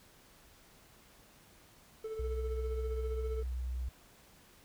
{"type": "tone with tremolo", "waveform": "triangle", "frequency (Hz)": 440, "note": "A4", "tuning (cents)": 0, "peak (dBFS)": -34, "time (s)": [2.04, 3.43], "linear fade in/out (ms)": 5, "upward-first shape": "sine", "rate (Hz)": 15, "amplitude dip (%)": 50}
{"type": "tone", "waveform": "sine", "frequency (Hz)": 62.5, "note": "B1", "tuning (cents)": 21, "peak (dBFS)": -34, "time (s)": [2.19, 3.89], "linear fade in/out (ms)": 5}
{"effects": ["pink hiss -61 dBFS RMS until 4.64 s"]}